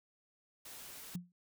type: noise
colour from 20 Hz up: white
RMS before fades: -50 dBFS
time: 0.65-1.16 s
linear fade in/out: 5 ms
type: tone with exponential decay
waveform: sine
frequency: 176.5 Hz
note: F3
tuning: 19 cents sharp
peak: -34 dBFS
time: 1.15-1.32 s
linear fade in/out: 2 ms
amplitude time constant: 36 ms
effects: none